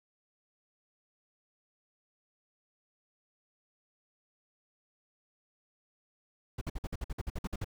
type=noise bursts; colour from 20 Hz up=brown; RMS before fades=-35 dBFS; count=13; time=6.58-7.645 s; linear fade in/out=5 ms; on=33 ms; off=53 ms; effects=none